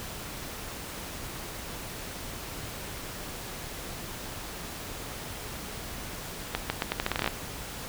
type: accelerating click train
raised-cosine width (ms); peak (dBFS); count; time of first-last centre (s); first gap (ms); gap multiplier
0.3; -10; 13; 6.55-7.277; 150; 0.81
effects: pink hiss -39 dBFS RMS until 7.88 s